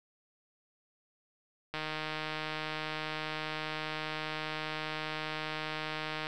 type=click train; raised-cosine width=0.3 ms; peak=-20 dBFS; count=703; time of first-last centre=1.74-6.269 s; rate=155 Hz; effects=none